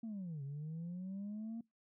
sine linear two-way sweep, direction down then up, 232.6 to 135.9 to 232.6 Hz, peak -39 dBFS, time 0.03-1.61 s, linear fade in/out 5 ms, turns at 0.43 s, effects noise-tail reverb RT60 0.2 s tail -25 dB re dry + tanh soft clip ceiling -39 dBFS

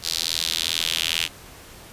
sawtooth tone with high-pass filter sweep, 82.41 Hz, E2, in tune, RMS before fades -25 dBFS, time 0.02-1.29 s, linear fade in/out 50 ms, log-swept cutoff 4400 to 2900 Hz, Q 3, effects pink hiss -44 dBFS RMS until 1.92 s + resampled to 32000 Hz

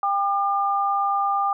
sine tone pair together, 796 / 1203 Hz, G5 / D6, +26 / +41 cents, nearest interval perfect fifth, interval 715 cents, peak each -22 dBFS, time 0.03-1.53 s, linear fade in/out 2 ms, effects none

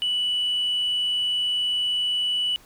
sine tone, 2960 Hz, F#7, in tune, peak -20 dBFS, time 0.02-2.56 s, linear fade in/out 0 ms, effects tanh soft clip ceiling -18 dBFS + pink hiss -53 dBFS RMS until 2.65 s

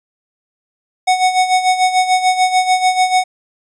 square tone with tremolo, 740 Hz, F#5, in tune, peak -9 dBFS, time 1.07-3.24 s, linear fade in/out 10 ms, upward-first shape sine, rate 6.8 Hz, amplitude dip 70%, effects resampled to 22050 Hz

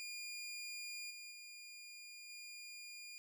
20% pulse tone with level steps, 2419 Hz, D#7, 49 cents flat, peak -40 / -45 / -47 / -45 dBFS, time 0-3.18 s, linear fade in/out 0 ms, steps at 1.1 / 1.31 / 2.29 s, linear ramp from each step 10 ms, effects none

